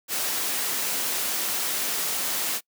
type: noise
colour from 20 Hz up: white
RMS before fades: -27 dBFS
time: 0.08-2.61 s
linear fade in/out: 50 ms
effects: noise-tail reverb RT60 0.1 s tail -25 dB re dry + high-pass 200 Hz 12 dB/octave